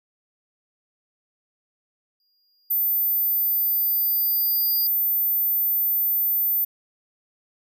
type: tone with exponential growth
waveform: square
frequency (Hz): 4834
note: D8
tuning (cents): +49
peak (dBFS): -28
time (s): 2.2-4.87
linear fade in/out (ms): 2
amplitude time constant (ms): 580
type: tone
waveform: sine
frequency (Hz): 14080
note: A9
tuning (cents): 0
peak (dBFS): -19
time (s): 2.7-6.65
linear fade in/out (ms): 10
effects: none